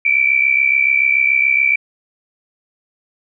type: tone pair together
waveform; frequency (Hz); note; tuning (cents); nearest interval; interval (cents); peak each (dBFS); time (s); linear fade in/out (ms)
sine; 2293 / 2360; D7 / D7; -42 / +8; unison; 50; -14; 0.05-1.76; 5
effects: none